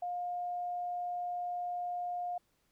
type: tone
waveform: sine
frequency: 710 Hz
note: F5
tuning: 28 cents sharp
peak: -34 dBFS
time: 0.02-2.38 s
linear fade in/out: 5 ms
effects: pink hiss -75 dBFS RMS until 2.71 s